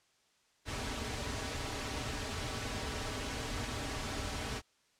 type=noise with comb filter; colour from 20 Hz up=pink; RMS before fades=-38 dBFS; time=0.65-4.62 s; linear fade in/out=50 ms; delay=5.7 ms; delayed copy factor=-0.6; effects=white hiss -71 dBFS RMS until 4.99 s + low-pass 7000 Hz 12 dB/octave